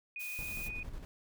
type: tone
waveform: sine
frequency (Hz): 2477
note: D#7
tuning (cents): -8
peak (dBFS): -39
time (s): 0.16-0.83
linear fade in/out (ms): 2
type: noise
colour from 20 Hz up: blue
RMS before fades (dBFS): -46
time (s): 0.19-0.69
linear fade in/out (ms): 20
type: noise with tremolo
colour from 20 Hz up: brown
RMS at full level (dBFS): -42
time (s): 0.39-1.05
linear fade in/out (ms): 0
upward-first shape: square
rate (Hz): 11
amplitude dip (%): 45
effects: none